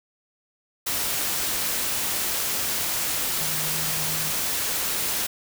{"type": "tone in noise", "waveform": "sine", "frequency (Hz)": 155.56, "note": "D#3", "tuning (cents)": 0, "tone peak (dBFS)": -36, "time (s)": [3.4, 4.31], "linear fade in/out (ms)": 10, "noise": "white", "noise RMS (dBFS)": -26, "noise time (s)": [0.86, 5.27], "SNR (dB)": -13, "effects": []}